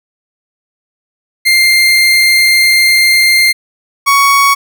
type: tone pair in turn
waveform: 30% pulse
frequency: 2104 / 1117.1 Hz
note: C7 / C#6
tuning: +9 / +13 cents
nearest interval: major seventh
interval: 1096 cents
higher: first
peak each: -3 dBFS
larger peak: neither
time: 1.45-3.53 / 4.06-4.55 s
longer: first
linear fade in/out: 20 ms
effects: none